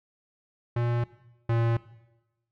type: tone pair in turn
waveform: square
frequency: 119.2 / 115.94 Hz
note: A#2 / A#2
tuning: +39 / -9 cents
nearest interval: unison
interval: 48 cents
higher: first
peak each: -25 / -23 dBFS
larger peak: second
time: 0.76-1.04 / 1.49-1.77 s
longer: neither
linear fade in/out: 5 ms
effects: noise-tail reverb RT60 1.0 s tail -18 dB re dry + low-pass 2000 Hz 12 dB/octave